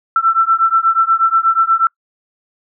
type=beating tone pair; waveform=sine; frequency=1334 / 1342.3 Hz; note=E6 / E6; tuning=+20 / +31 cents; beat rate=8.3 Hz; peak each=-13 dBFS; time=0.16-1.87 s; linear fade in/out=2 ms; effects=noise-tail reverb RT60 0.1 s tail -26 dB re dry